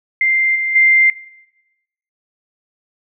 sine tone with level steps, 2093 Hz, C7, in tune, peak -11 / -15 / -7 dBFS, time 0.21-1.1 s, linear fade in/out 2 ms, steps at 0.55 / 0.75 s, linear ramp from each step 10 ms, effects noise-tail reverb RT60 1.0 s tail -22 dB re dry

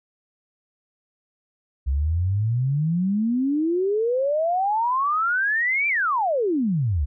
sine exponential two-way sweep, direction up then down, 64.5 to 2383 to 64.5 Hz, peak -19 dBFS, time 1.86-7.06 s, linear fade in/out 20 ms, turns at 5.88 s, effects none

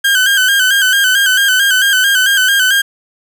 30% pulse tone with vibrato, 1560 Hz, G6, 9 cents flat, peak -6 dBFS, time 0.04-2.82 s, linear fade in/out 10 ms, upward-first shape square, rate 4.5 Hz, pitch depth 55 cents each way, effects none

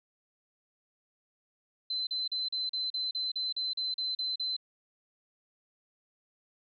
sine tone bursts, 4058 Hz, B7, 46 cents sharp, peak -30 dBFS, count 13, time 1.9-4.566 s, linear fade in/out 5 ms, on 170 ms, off 38 ms, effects none

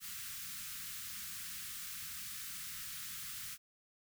white band-stop noise, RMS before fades -45 dBFS, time 0-3.58 s, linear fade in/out 50 ms, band 220 to 1200 Hz, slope 48 dB/octave, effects none

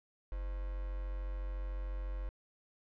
sine tone with quantisation, 46.94 Hz, F#1, 26 cents sharp, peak -36 dBFS, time 0.32-2.29 s, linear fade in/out 0 ms, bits 8, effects low-pass 2000 Hz 12 dB/octave

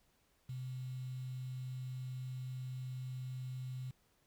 sine tone with quantisation, 128.3 Hz, C3, 34 cents flat, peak -40 dBFS, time 0.49-3.91 s, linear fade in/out 5 ms, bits 10, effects pink hiss -74 dBFS RMS until 4.26 s

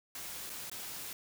white noise with dropouts, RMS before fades -43 dBFS, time 0.15-1.13 s, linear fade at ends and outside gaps 2 ms, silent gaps 0.496-0.5 / 0.698-0.715 s, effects none

